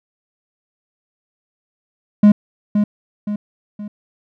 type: tone with echo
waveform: triangle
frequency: 207.7 Hz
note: G#3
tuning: in tune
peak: -3 dBFS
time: 2.23-2.32 s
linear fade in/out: 5 ms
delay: 520 ms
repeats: 3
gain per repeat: -7 dB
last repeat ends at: 3.88 s
effects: none